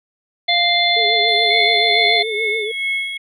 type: harmonic tone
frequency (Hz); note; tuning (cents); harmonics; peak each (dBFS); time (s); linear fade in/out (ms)
697; F5; -4; 1 / 3 / 5 / 6; -19 / -18 / -17 / -21; 0.48-2.23; 10
type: tone with vibrato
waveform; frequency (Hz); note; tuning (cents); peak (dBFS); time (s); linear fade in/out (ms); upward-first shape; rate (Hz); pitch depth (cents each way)
sine; 433.3; A4; -27; -22; 0.96-2.72; 10; triangle; 7; 100
type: tone with pitch glide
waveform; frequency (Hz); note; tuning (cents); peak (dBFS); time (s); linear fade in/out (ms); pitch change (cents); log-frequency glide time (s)
triangle; 3556 to 3318; A7 to G#7; +18 to -2; -26; 1.28-3.17; 2; -120; 2.62-2.72
type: tone with tremolo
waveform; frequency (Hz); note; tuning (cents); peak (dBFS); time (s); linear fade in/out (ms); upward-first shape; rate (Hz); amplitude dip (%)
sine; 2185; C#7; -26; -17; 1.5-3.18; 10; sine; 2.3; 65
effects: none